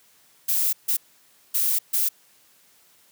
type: noise bursts at uneven times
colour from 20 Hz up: violet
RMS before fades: -22 dBFS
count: 4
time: 0.48-0.73 / 0.88-0.97 / 1.54-1.79 / 1.93-2.09 s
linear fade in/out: 10 ms
effects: white hiss -58 dBFS RMS until 3.11 s + high-pass 100 Hz 12 dB/octave